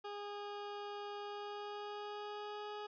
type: tone with pitch glide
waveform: 20% pulse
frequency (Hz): 410 to 417.9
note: G#4 to G#4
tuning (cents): -22 to +11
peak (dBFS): -38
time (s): 0.04-2.87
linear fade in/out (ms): 10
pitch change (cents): +33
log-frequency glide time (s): 1.18-2.69
effects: resampled to 11025 Hz + 13-bit